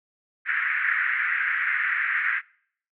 pink band-pass noise, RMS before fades -25 dBFS, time 0.45-2.42 s, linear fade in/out 50 ms, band 1500 to 2100 Hz, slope 48 dB/octave, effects noise-tail reverb RT60 0.6 s tail -24 dB re dry

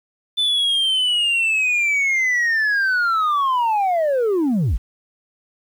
sine linear sweep, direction down, 3530 to 32.7 Hz, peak -13 dBFS, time 0.37-4.78 s, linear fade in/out 20 ms, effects tanh soft clip ceiling -15 dBFS + 8-bit

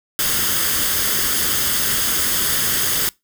white noise with comb filter, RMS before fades -19 dBFS, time 0.19-3.09 s, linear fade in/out 0 ms, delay 0.61 ms, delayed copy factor +0.55, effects noise-tail reverb RT60 0.2 s tail -23 dB re dry

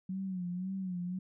sine tone with vibrato, 184.3 Hz, F#3, 7 cents flat, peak -34 dBFS, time 0.09-1.19 s, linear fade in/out 5 ms, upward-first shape sine, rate 1.9 Hz, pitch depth 79 cents each way, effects none

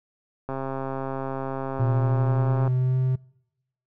click train, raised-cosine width 1 ms, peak -17 dBFS, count 294, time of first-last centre 0.49-2.677 s, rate 134 Hz
triangle tone with pitch glide, 120 to 129.36 Hz, B2 to C3, -49 to -19 cents, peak -18 dBFS, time 1.79-3.16 s, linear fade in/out 10 ms, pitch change +130 cents, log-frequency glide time 1.92-2.97 s
effects noise-tail reverb RT60 0.9 s tail -25 dB re dry

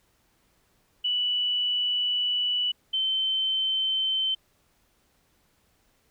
sine tone pair in turn, 2960 / 3087 Hz, F#7 / G7, 0 / -27 cents, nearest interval minor second, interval 73 cents, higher second, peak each -23 dBFS, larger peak neither, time 1.04-2.72 / 2.93-4.35 s, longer first, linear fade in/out 10 ms, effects pink hiss -67 dBFS RMS until 6.1 s

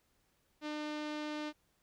sawtooth tone with low-pass filter, 301.3 Hz, D4, 44 cents sharp, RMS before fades -40 dBFS, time 0.61-1.53 s, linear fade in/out 50 ms, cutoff 4200 Hz, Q 1.3, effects pink hiss -75 dBFS RMS until 1.82 s

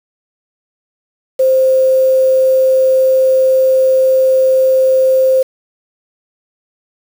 sine tone with quantisation, 523.3 Hz, C5, in tune, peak -7 dBFS, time 1.39-5.43 s, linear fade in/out 10 ms, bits 5, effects none

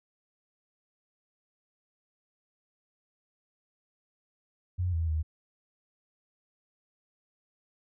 sine tone with pitch steps, 90.2 / 82.2 / 78.4 Hz, F#2 / E2 / D#2, -44 / -4 / +14 cents, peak -26 dBFS, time 4.78-5.23 s, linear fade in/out 20 ms, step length 150 ms, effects none

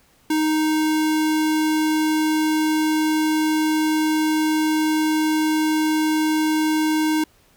square tone, 311.1 Hz, D#4, in tune, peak -18 dBFS, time 0.3-7.24 s, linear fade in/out 5 ms, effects pink hiss -57 dBFS RMS until 7.56 s

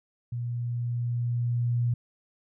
sine tone with level ramp, 120 Hz, B2, 49 cents flat, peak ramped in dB -29 to -22 dBFS, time 0.32-1.94 s, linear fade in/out 5 ms, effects none

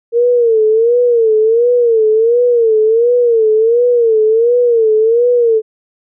sine tone with vibrato, 460 Hz, A#4, 23 cents flat, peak -7 dBFS, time 0.12-5.62 s, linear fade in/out 50 ms, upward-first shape sine, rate 1.4 Hz, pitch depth 110 cents each way, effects none

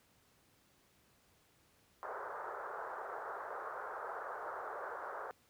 white band-pass noise, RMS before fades -44 dBFS, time 2.03-5.31 s, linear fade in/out 0 ms, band 400 to 1500 Hz, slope 48 dB/octave, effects pink hiss -70 dBFS RMS until 5.49 s + high-pass 60 Hz 12 dB/octave

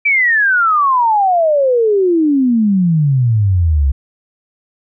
sine exponential sweep, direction down, 2349 to 65.4 Hz, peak -9 dBFS, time 0.05-3.92 s, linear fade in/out 10 ms, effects none

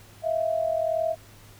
sine tone pair together, 643.6 / 685 Hz, E5 / F5, -42 / -34 cents, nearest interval minor second, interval 108 cents, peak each -24 / -28 dBFS, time 0.22-1.16 s, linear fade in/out 50 ms, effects added 103 Hz sine -51 dBFS peak until 1.59 s + pink hiss -52 dBFS RMS until 1.59 s

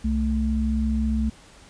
sine tone pair together, 65.35 / 220 Hz, C2 / A3, -1 / 0 cents, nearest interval octave + major sixth, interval 2101 cents, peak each -23 dBFS, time 0.04-1.3 s, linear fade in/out 10 ms, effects pink hiss -50 dBFS RMS until 1.69 s + resampled to 22050 Hz

